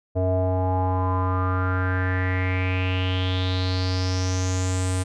square tone with low-pass filter sweep, 92.5 Hz, F#2, in tune, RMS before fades -23 dBFS, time 0.15-5.04 s, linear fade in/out 20 ms, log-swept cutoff 590 to 8900 Hz, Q 6.2, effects none

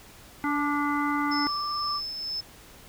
sine tone with vibrato, 1174.7 Hz, D6, in tune, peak -29 dBFS, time 0.43-2.01 s, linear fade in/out 50 ms, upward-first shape sine, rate 1.7 Hz, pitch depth 8 cents each way
harmonic tone, 289.9 Hz, D4, 22 cents flat, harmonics 1 / 3 / 5 / 7, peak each -27 / -32 / -34 / -35 dBFS, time 0.44-1.47 s, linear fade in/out 0 ms
sine tone with tremolo, 5250 Hz, E8, 8 cents flat, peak -28 dBFS, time 1.31-2.41 s, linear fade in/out 10 ms, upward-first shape triangle, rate 2.1 Hz, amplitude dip 45%
effects pink hiss -50 dBFS RMS until 2.88 s

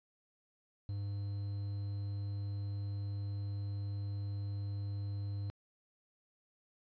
triangle tone with quantisation, 100.6 Hz, G2, 45 cents sharp, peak -34 dBFS, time 0.89-5.5 s, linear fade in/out 0 ms, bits 10, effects resampled to 11025 Hz

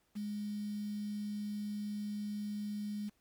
sine tone with quantisation, 207.7 Hz, G#3, in tune, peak -36 dBFS, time 0.15-3.1 s, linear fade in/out 20 ms, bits 9, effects pink hiss -75 dBFS RMS until 3.2 s + MP3 96 kbps

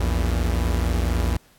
45% pulse tone pair together, 58.27 / 82.41 Hz, A#1 / E2, 0 / 0 cents, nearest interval tritone, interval 600 cents, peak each -21 / -24 dBFS, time 0-1.37 s, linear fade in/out 5 ms, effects pink hiss -57 dBFS RMS until 1.58 s + AAC 64 kbps

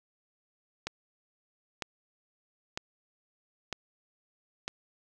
click train, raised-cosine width 0.2 ms, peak -16 dBFS, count 5, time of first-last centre 0.87-4.68 s, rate 1.05 Hz, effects none

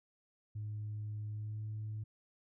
sine tone with pitch glide, 105.9 to 107.56 Hz, G#2 to A2, +34 to -39 cents, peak -37 dBFS, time 0.55-2.04 s, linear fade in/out 10 ms, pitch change +27 cents, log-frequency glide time 1.3-1.62 s, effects tanh soft clip ceiling -35 dBFS

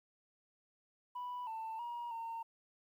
sine tone with pitch steps, 986 / 891 / 952 / 914 Hz, B5 / A5 / A#5 / A#5, -3 / +22 / +36 / -34 cents, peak -38 dBFS, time 1.15-2.43 s, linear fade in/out 10 ms, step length 320 ms, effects tanh soft clip ceiling -38 dBFS + 12-bit

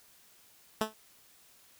10% pulse tone with exponential decay, 217.6 Hz, A3, 19 cents flat, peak -16 dBFS, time 0.81-0.94 s, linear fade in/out 2 ms, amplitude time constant 28 ms, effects white hiss -61 dBFS RMS until 1.79 s

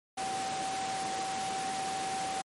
sine tone in noise, 768 Hz, G5, 36 cents flat, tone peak -33 dBFS, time 0.17-2.42 s, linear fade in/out 10 ms, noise pink, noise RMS -37 dBFS, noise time 0.17-2.42 s, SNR +1 dB, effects high-pass 200 Hz 12 dB/octave + MP3 48 kbps

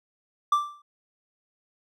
triangle tone with exponential decay, 1174.7 Hz, D6, in tune, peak -14 dBFS, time 0.52-0.82 s, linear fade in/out 5 ms, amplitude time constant 64 ms, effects none

